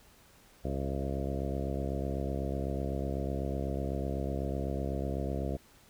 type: harmonic tone with a mistuned harmonic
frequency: 68 Hz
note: C#2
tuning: 33 cents flat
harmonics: 1 / 2 / 3 / 4 / 5 / 6 / 7 / 8 / 9 / 10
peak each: -35 / -38 / -40 / -41 / -42 / -43 / -43 / -44 / -45 / -45 dBFS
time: 0.64-5.57 s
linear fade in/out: 10 ms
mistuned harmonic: 9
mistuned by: +18 cents
effects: pink hiss -60 dBFS RMS until 5.89 s